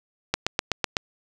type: click train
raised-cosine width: 0.2 ms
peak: -4 dBFS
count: 6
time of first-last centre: 0.34-0.968 s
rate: 7.96 Hz
effects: 7-bit